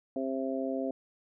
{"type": "harmonic tone", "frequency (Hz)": 133.1, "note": "C3", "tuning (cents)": 30, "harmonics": [2, 3, 4, 5], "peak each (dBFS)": [-33, -38, -36, -37], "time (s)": [0.16, 0.91], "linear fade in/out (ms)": 2, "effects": []}